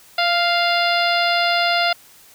harmonic tone with a mistuned harmonic, 698.5 Hz, F5, in tune, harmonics 1 / 2 / 3 / 4 / 5 / 6 / 7, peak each -19 / -22 / -24 / -25 / -26 / -27 / -27 dBFS, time 0.18-1.93 s, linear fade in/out 5 ms, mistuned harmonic 1, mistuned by -21 cents, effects white hiss -48 dBFS RMS until 2.34 s

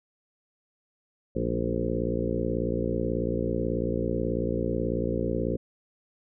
harmonic tone with a mistuned harmonic, 58.27 Hz, A#1, in tune, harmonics 1 / 2 / 3 / 4 / 5 / 6 / 7 / 8 / 9, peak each -34 / -34 / -34 / -34 / -34 / -34 / -34 / -34 / -34 dBFS, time 1.35-5.57 s, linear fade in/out 10 ms, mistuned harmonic 4, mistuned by -55 cents, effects none

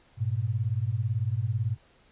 sine beating tone pair, 102.4 / 120.4 Hz, G#2 / B2, -24 / -44 cents, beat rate 18 Hz, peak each -28 dBFS, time 0.17-1.77 s, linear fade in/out 50 ms, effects pink hiss -61 dBFS RMS until 2.11 s + resampled to 8000 Hz

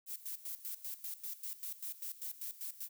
violet noise with tremolo, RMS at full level -42 dBFS, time 0.06-2.89 s, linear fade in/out 50 ms, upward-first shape square, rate 5.1 Hz, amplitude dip 80%, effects none

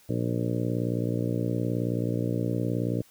harmonic tone with a mistuned harmonic, 59 Hz, A#1, 22 cents sharp, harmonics 2 / 3 / 4 / 5 / 6 / 7 / 8 / 9 / 10, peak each -29 / -32 / -35 / -32 / -37 / -39 / -36 / -39 / -43 dBFS, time 0.09-3.02 s, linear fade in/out 5 ms, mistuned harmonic 10, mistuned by +21 cents, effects white hiss -58 dBFS RMS until 3.1 s

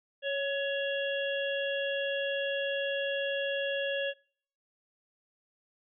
harmonic tone with a mistuned harmonic, 554.4 Hz, C#5, in tune, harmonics 1 / 3 / 5 / 6, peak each -31 / -36 / -38 / -39 dBFS, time 0.22-4.14 s, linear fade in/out 50 ms, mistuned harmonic 3, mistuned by +23 cents, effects noise-tail reverb RT60 0.6 s tail -26 dB re dry

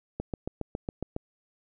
click train, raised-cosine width 2 ms, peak -18 dBFS, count 8, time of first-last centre 0.2-1.164 s, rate 7.26 Hz, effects none

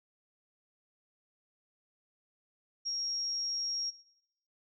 sine tone, 5588 Hz, F8, in tune, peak -32 dBFS, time 2.85-3.91 s, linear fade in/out 20 ms, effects noise-tail reverb RT60 0.8 s tail -18 dB re dry

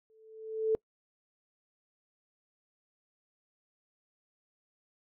sine tone with exponential growth, 440 Hz, A4, in tune, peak -22 dBFS, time 0.1-0.75 s, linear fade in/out 0 ms, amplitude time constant 140 ms, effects noise-tail reverb RT60 0.1 s tail -26 dB re dry

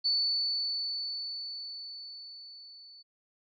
sine tone with level ramp, 4479 Hz, C#8, 17 cents sharp, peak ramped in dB -24 to -50 dBFS, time 0.04-3.03 s, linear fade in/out 20 ms, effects none

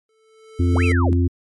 square tone with exponential growth, 440 Hz, A4, in tune, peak -23 dBFS, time 0.09-0.92 s, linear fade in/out 2 ms, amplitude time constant 180 ms
harmonic tone, 87.31 Hz, F2, in tune, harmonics 1 / 3 / 4, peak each -15 / -21 / -26 dBFS, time 0.59-1.28 s, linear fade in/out 10 ms
sine linear two-way sweep, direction up then down, 92.6 to 2714 to 92.6 Hz, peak -23 dBFS, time 0.74-1.13 s, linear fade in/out 0 ms, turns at 0.84 s
effects MP3 48 kbps

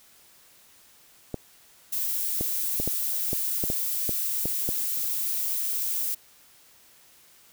clicks, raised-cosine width 2 ms, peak -16 dBFS, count 10, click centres 1.343 / 2.41 / 2.8 / 2.876 / 3.331 / 3.639 / 3.701 / 4.093 / 4.456 / 4.69 s
violet noise, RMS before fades -28 dBFS, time 1.92-6.15 s, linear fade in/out 10 ms
effects white hiss -56 dBFS RMS until 7.52 s

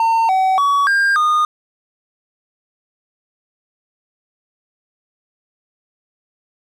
triangle tone with pitch steps, 908 / 758 / 1130 / 1602 / 1225 Hz, A#5 / F#5 / C#6 / G6 / D#6, -46 / +42 / +33 / +37 / -27 cents, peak -10 dBFS, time 0-1.45 s, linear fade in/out 2 ms, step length 290 ms, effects none

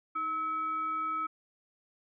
sine tone with frequency modulation, 1294 Hz, E6, 32 cents flat, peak -30 dBFS, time 0.15-1.27 s, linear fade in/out 10 ms, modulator 981 Hz, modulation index 0.33, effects none

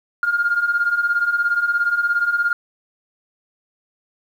sine beating tone pair, 1400 / 1417 Hz, F6 / F6, +4 / +25 cents, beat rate 17 Hz, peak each -21 / -17 dBFS, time 0.23-2.53 s, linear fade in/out 2 ms, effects tanh soft clip ceiling -9 dBFS + 8-bit

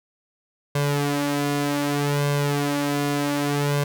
sawtooth tone with flanger, 143.9 Hz, D3, 35 cents flat, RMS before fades -23 dBFS, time 0.75-3.84 s, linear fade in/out 5 ms, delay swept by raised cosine 1.9 to 4.1 ms, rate 0.65 Hz, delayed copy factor +0.7, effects none

